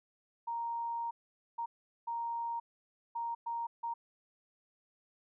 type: tone bursts at uneven times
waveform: sine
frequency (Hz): 932.3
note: A#5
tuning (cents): 0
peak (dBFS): -34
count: 6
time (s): 0.47-1.11 / 1.58-1.66 / 2.07-2.6 / 3.15-3.35 / 3.46-3.67 / 3.83-3.94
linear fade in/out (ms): 10
effects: none